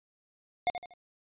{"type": "tone with echo", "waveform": "square", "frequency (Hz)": 715, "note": "F5", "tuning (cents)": 41, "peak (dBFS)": -25, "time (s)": [0.67, 0.7], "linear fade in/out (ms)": 0, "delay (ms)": 79, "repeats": 3, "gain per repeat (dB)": -9, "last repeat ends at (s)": 0.937, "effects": ["resampled to 8000 Hz"]}